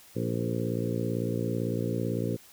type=harmonic tone with a mistuned harmonic; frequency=57.9 Hz; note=A#1; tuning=11 cents flat; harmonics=2 / 3 / 4 / 5 / 6 / 7 / 8 / 9; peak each=-32 / -34 / -35 / -36 / -37 / -37 / -38 / -39 dBFS; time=0.15-2.37 s; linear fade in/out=20 ms; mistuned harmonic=8; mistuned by=+18 cents; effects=white hiss -54 dBFS RMS until 2.52 s